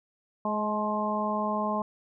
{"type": "harmonic tone with a mistuned harmonic", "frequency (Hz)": 211.1, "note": "G#3", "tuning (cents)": 29, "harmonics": [1, 2, 3, 4, 5], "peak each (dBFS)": [-31, -38, -32, -33, -31], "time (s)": [0.45, 1.82], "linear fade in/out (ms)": 2, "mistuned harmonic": 4, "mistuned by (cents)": 22, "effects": []}